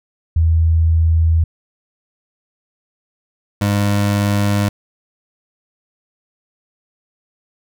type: tone pair in turn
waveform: sine / 25% pulse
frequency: 81.5 / 101.92 Hz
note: E2 / G#2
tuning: -19 / -32 cents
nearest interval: major third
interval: 387 cents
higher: second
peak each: -10 dBFS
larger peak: neither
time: 0.36-1.44 / 3.61-4.69 s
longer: neither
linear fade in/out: 5 ms
effects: none